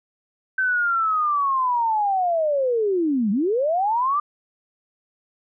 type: linear two-way sweep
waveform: sine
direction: down then up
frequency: 1546 to 190.8 to 1206 Hz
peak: -18 dBFS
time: 0.58-4.2 s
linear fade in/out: 5 ms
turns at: 3.31 s
effects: none